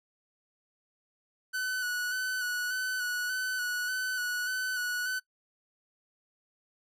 45% pulse tone with vibrato, 1490 Hz, F#6, 12 cents sharp, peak -30 dBFS, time 1.53-5.2 s, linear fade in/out 20 ms, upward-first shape square, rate 1.7 Hz, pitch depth 24 cents each way, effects noise-tail reverb RT60 0.1 s tail -22 dB re dry

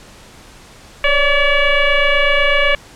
sine tone with frequency modulation, 1150 Hz, D6, 37 cents flat, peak -10 dBFS, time 1.04-2.75 s, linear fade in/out 2 ms, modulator 568 Hz, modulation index 2.9, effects pink hiss -41 dBFS RMS until 2.95 s + low-pass 9000 Hz 12 dB/octave

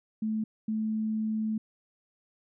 sine tone bursts at uneven times, 217.9 Hz, A3, 17 cents flat, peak -27 dBFS, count 2, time 0.22-0.44 / 0.68-1.58 s, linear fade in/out 5 ms, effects none

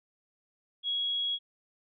sine tone, 3322 Hz, G#7, in tune, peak -28 dBFS, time 0.83-1.39 s, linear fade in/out 50 ms, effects none

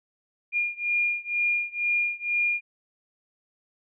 sine beating tone pair, 2416 / 2418.1 Hz, D7 / D7, +48 / +50 cents, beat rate 2.1 Hz, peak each -26 / -27 dBFS, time 0.52-2.61 s, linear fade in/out 50 ms, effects none

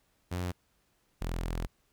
sawtooth tone pair in turn, 89.5 / 42.24 Hz, F2 / E1, +43 / +43 cents, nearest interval octave + minor second, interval 1300 cents, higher first, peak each -28 dBFS, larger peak neither, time 0.31-0.52 / 1.21-1.67 s, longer second, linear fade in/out 10 ms, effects pink hiss -72 dBFS RMS until 1.92 s

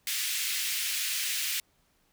pink high-pass noise, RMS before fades -31 dBFS, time 0.07-1.6 s, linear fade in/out 2 ms, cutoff 2100 Hz, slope 24 dB/octave, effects pink hiss -69 dBFS RMS until 2.12 s

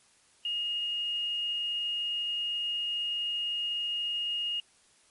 sine tone with quantisation, 2856 Hz, F7, 38 cents sharp, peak -29 dBFS, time 0.45-4.6 s, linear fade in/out 2 ms, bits 9, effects white hiss -63 dBFS RMS until 5.1 s + MP3 48 kbps

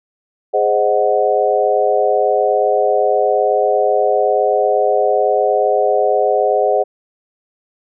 sine chord, Ab dominant seventh, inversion none, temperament equal, 415.3 / 523.3 / 622.3 / 740 Hz, Ab4 / C5 / Eb5 / Gb5, 0 / 0 / 0 / 0 cents, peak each -17 dBFS, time 0.53-6.84 s, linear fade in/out 20 ms, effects none

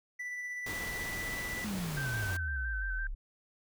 triangle tone with tremolo, 1975.5 Hz, B6, in tune, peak -34 dBFS, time 0.19-1.65 s, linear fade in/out 10 ms, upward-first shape sine, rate 16 Hz, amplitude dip 25%
pink noise, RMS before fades -41 dBFS, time 0.66-2.37 s, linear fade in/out 5 ms
sine exponential sweep, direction down, 220 to 32.58 Hz, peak -34 dBFS, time 1.64-3.15 s, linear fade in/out 10 ms
sine tone with vibrato, 1547 Hz, G6, 23 cents flat, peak -35 dBFS, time 1.97-3.07 s, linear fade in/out 2 ms, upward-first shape square, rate 5.9 Hz, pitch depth 24 cents each way
effects none

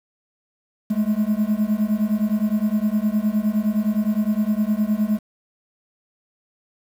triangle beating tone pair, 207.7 / 217.4 Hz, G#3 / A3, 0 / -21 cents, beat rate 9.7 Hz, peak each -19 dBFS, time 0.9-5.19 s, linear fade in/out 10 ms, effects 7-bit

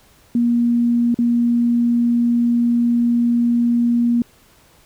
sine tone with dropouts, 237.5 Hz, A#3, 33 cents sharp, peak -13 dBFS, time 0.35-4.22 s, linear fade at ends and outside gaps 2 ms, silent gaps 1.144-1.188 s, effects pink hiss -52 dBFS RMS until 4.85 s

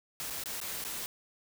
white noise with dropouts, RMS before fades -38 dBFS, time 0.2-1.06 s, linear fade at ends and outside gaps 0 ms, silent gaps 0.301-0.306 / 0.437-0.458 / 0.602-0.614 / 0.84-0.849 s, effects none

